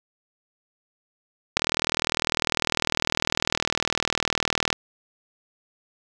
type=click train; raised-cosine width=0.2 ms; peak=-3 dBFS; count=127; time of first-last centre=1.57-4.728 s; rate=39.9 Hz; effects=none